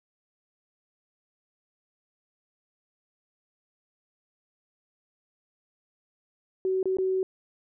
sine tone with dropouts, 376.7 Hz, F#4, 31 cents sharp, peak -23 dBFS, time 6.65-7.23 s, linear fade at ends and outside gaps 1 ms, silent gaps 6.829-6.856 / 6.97-6.985 s, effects none

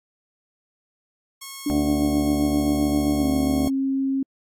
5% pulse tone, 1091 Hz, C#6, 28 cents flat, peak -23 dBFS, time 1.41-3.69 s, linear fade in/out 10 ms
sine tone with pitch glide, 290.4 to 269.4 Hz, D4 to C#4, -19 to -49 cents, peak -20 dBFS, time 1.66-4.23 s, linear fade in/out 5 ms, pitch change -130 cents, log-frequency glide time 3.18-3.27 s
harmonic tone, 74.5 Hz, D2, 25 cents sharp, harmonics 1 / 2 / 3 / 4 / 5 / 6 / 7 / 8 / 9 / 10, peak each -29 / -33 / -27 / -30 / -35 / -40 / -42 / -32 / -36 / -34 dBFS, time 1.7-3.68 s, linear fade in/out 0 ms
effects AAC 64 kbps

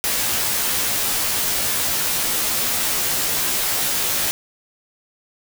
white noise with comb filter, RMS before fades -21 dBFS, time 0.04-4.31 s, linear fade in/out 0 ms, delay 15 ms, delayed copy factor -0.9, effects none

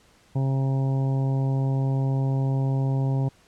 harmonic tone, 134.5 Hz, C3, 48 cents sharp, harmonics 1 / 2 / 3 / 4 / 5 / 6 / 7, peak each -21 / -32 / -37 / -39 / -41 / -42 / -43 dBFS, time 0.35-3.29 s, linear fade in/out 10 ms, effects pink hiss -58 dBFS RMS until 3.47 s + low-pass 9000 Hz 12 dB/octave

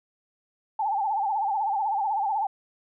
sine tone with vibrato, 830.6 Hz, G#5, in tune, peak -23 dBFS, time 0.79-2.47 s, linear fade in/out 5 ms, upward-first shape sine, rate 16 Hz, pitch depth 120 cents each way, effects none

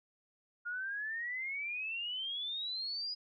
sine exponential sweep, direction up, 1412 to 4978 Hz, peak -36 dBFS, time 0.65-3.15 s, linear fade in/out 20 ms, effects none

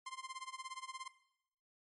sawtooth tone with tremolo, 1047 Hz, C6, 1 cent sharp, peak -38 dBFS, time 0.06-1.08 s, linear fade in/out 5 ms, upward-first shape sine, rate 17 Hz, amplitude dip 90%, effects noise-tail reverb RT60 0.8 s tail -17 dB re dry + MP3 48 kbps

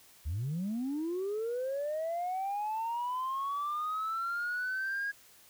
sine linear sweep, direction up, 66.1 to 1648 Hz, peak -30 dBFS, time 0.25-5.12 s, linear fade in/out 20 ms, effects tanh soft clip ceiling -29 dBFS + white hiss -59 dBFS RMS until 5.49 s

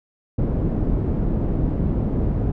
pink low-pass noise, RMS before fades -21 dBFS, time 0.38-2.52 s, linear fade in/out 10 ms, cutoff 330 Hz, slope 12 dB/octave, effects none

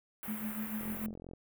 white band-stop noise, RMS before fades -43 dBFS, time 0.23-1.06 s, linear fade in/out 0 ms, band 2300 to 12000 Hz, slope 24 dB/octave
sine tone with tremolo, 215.5 Hz, A3, 36 cents flat, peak -34 dBFS, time 0.28-1.14 s, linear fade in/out 0 ms, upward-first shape sine, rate 6.8 Hz, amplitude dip 70%
click train, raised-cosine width 2 ms, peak -34 dBFS, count 24, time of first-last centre 0.81-1.335 s, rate 43.8 Hz
effects none

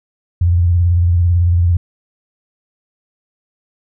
sine tone with vibrato, 86.9 Hz, F2, 8 cents flat, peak -9 dBFS, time 0.41-1.77 s, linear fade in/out 5 ms, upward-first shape triangle, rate 18 Hz, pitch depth 82 cents each way, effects none

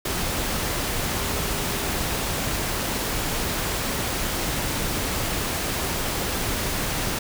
sine tone in noise, 401.2 Hz, G4, 40 cents sharp, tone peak -36 dBFS, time 1.13-1.89 s, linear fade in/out 5 ms, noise pink, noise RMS -26 dBFS, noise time 0.05-7.19 s, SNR -13 dB, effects none

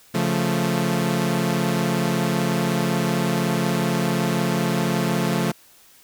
sawtooth chord, Db augmented, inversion none, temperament equal, 138.59 / 174.61 / 220 Hz, Db3 / F3 / A3, 0 / 0 / 0 cents, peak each -22 / -19 / -20 dBFS, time 0.14-5.52 s, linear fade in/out 10 ms, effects white hiss -52 dBFS RMS until 6.03 s

